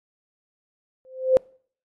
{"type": "tone with exponential growth", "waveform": "sine", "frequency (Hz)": 519, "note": "C5", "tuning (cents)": -14, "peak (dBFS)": -10, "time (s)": [1.05, 1.37], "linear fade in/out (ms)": 0, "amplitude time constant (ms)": 69, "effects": ["noise-tail reverb RT60 0.5 s tail -26 dB re dry", "AAC 32 kbps"]}